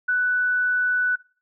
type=tone; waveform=sine; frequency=1488 Hz; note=F#6; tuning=9 cents sharp; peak=-18 dBFS; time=0.08-1.16 s; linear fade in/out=10 ms; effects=noise-tail reverb RT60 0.4 s tail -22 dB re dry